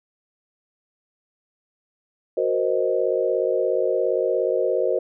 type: chord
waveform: sine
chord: C half-diminished seventh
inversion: second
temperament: equal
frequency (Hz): 370 / 466.2 / 523.3 / 622.3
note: Gb4 / Bb4 / C5 / Eb5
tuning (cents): 0 / 0 / 0 / 0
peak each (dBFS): -25 / -24 / -23 / -26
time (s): 2.37-4.99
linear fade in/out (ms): 5
effects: none